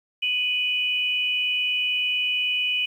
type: tone pair together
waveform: sine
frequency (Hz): 2489 / 2960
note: D#7 / F#7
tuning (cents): 0 / 0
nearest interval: minor third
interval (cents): 300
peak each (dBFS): -24 / -24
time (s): 0.22-2.86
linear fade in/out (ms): 10
effects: 9-bit